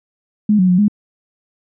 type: tone with pitch steps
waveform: sine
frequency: 210.5 / 184.3 / 179.9 / 207.6 Hz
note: G#3 / F#3 / F#3 / G#3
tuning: +24 / -7 / -48 / 0 cents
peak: -9 dBFS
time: 0.49-0.882 s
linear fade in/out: 5 ms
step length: 98 ms
effects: none